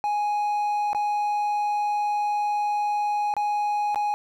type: tone with dropouts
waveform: triangle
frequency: 831 Hz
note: G#5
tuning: 1 cent sharp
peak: -20 dBFS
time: 0.04-4.14 s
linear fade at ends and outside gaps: 0 ms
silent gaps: 0.931-0.948 / 3.339-3.366 / 3.946-3.958 s
effects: none